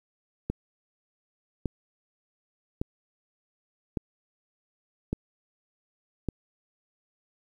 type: click train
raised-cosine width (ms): 3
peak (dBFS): -15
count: 6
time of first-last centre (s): 0.5-6.287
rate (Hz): 0.864
effects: 9-bit